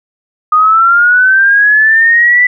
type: linear sweep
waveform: sine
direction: up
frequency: 1227 to 1990 Hz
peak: -4 dBFS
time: 0.52-2.47 s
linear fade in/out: 5 ms
effects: none